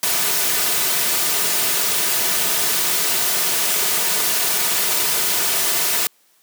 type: noise with comb filter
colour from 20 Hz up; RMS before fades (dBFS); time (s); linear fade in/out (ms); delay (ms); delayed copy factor
white; -19; 0.03-6.07; 0; 3.7; -0.5
effects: white hiss -58 dBFS RMS until 6.42 s + high-pass 200 Hz 12 dB/octave